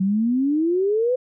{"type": "exponential sweep", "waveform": "sine", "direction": "up", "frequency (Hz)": [185, 517], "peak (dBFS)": -17, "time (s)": [0, 1.16], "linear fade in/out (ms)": 10, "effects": []}